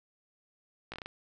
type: slowing click train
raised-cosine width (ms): 0.3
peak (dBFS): -24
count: 6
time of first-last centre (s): 0.92-1.06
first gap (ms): 17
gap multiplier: 1.25
effects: none